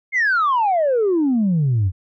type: exponential sweep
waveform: sine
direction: down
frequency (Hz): 2171 to 87.31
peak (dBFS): -13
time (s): 0.12-1.92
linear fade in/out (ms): 50
effects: tanh soft clip ceiling -12 dBFS